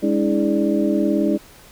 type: tone cluster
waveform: sine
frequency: 205.5 / 283.8 / 322.2 / 417.8 / 589 Hz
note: G#3 / C#4 / E4 / G#4 / D5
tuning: -18 / +41 / -39 / +10 / +5 cents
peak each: -21 / -22 / -20 / -26 / -25 dBFS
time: 0.02-1.38 s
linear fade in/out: 20 ms
effects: pink hiss -46 dBFS RMS until 1.71 s